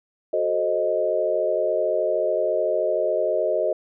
sine chord, F# diminished seventh, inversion none, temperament equal with one note detuned, 370 / 440 / 528.7 / 622.3 Hz, F#4 / A4 / C5 / Eb5, 0 / 0 / +18 / 0 cents, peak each -28 / -27 / -26 / -22 dBFS, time 0.33-3.73 s, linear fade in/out 5 ms, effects none

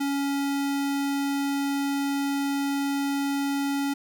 square tone, 279.7 Hz, C#4, 16 cents sharp, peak -25 dBFS, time 0-3.94 s, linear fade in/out 10 ms, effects 11-bit

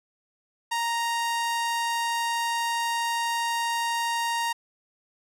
sawtooth tone, 932.3 Hz, A#5, in tune, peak -21 dBFS, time 0.71-4.53 s, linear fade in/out 10 ms, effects low-pass 12000 Hz 12 dB/octave

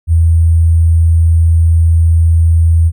sine tone with sample-and-hold, 82.41 Hz, E2, in tune, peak -5 dBFS, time 0.07-2.92 s, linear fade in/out 50 ms, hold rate 8820 Hz, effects none

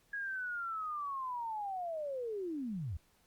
sine linear sweep, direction down, 1661.2 to 69.1 Hz, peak -36 dBFS, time 0.13-2.97 s, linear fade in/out 5 ms, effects pink hiss -70 dBFS RMS until 3.26 s + Opus 48 kbps

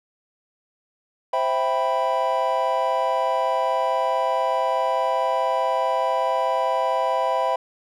triangle chord, C major seventh, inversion none, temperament equal, 523.3 / 659.3 / 784 / 987.8 Hz, C5 / E5 / G5 / B5, 0 / 0 / 0 / 0 cents, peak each -24 / -23 / -24 / -22 dBFS, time 1.33-7.56 s, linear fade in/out 5 ms, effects none

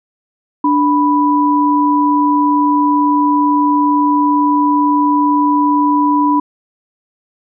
sine tone pair together, 293.7 / 987.8 Hz, D4 / B5, 0 / 0 cents, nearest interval octave + major sixth, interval 2100 cents, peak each -12 dBFS, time 0.64-6.4 s, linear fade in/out 5 ms, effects none

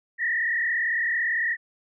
sine tone with frequency modulation, 1864.7 Hz, A#6, in tune, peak -22 dBFS, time 0.18-1.57 s, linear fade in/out 50 ms, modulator 37.9 Hz, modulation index 2.2, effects none

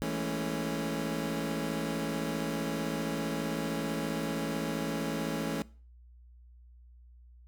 25% pulse chord, A major seventh, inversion second, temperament equal with one note detuned, 164.81 / 207.7 / 223.1 / 277.2 Hz, E3 / G#3 / A3 / C#4, 0 / 0 / +24 / 0 cents, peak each -33 / -37 / -33 / -32 dBFS, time 0.02-5.62 s, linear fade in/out 0 ms, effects noise-tail reverb RT60 0.4 s tail -21 dB re dry + added 60 Hz sine -52 dBFS peak until 7.47 s

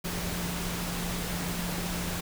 sine tone in noise, 175.4 Hz, F3, 8 cents sharp, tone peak -34 dBFS, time 0.04-2.21 s, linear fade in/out 10 ms, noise pink, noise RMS -34 dBFS, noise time 0.04-2.21 s, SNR -3 dB, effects none

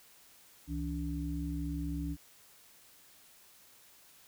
sine tone cluster, 67.2 / 163.5 / 287.5 Hz, C2 / E3 / D4, +47 / -14 / -37 cents, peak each -37 / -39 / -38 dBFS, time 0.67-2.17 s, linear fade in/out 50 ms, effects white hiss -60 dBFS RMS until 4.27 s

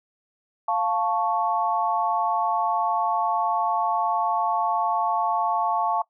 sine chord, F augmented, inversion none, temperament equal, 698.5 / 880 / 1108.7 Hz, F5 / A5 / C#6, 0 / 0 / 0 cents, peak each -26 / -24 / -26 dBFS, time 0.68-6.02 s, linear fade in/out 5 ms, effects noise-tail reverb RT60 0.1 s tail -20 dB re dry

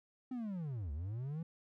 triangle linear two-way sweep, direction down then up, 261.6 to 68 to 169.2 Hz, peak -36 dBFS, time 0.31-1.43 s, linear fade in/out 5 ms, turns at 0.92 s, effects none

